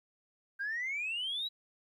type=exponential sweep; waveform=sine; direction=up; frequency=1569 to 3951 Hz; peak=-32 dBFS; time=0.59-1.49 s; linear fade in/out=20 ms; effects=tanh soft clip ceiling -30 dBFS + 12-bit